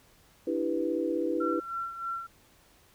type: chord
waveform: sine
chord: E minor seventh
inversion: third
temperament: equal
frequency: 293.7 / 329.6 / 392 / 493.9 Hz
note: D4 / E4 / G4 / B4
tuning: 0 / 0 / 0 / 0 cents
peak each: -34 / -30 / -35 / -32 dBFS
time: 0.47-1.6 s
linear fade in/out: 5 ms
type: tone with tremolo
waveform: sine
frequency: 1358 Hz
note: F6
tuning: 49 cents flat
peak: -30 dBFS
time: 1.4-2.27 s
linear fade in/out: 10 ms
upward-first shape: sine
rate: 3.2 Hz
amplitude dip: 65%
effects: pink hiss -61 dBFS RMS until 2.94 s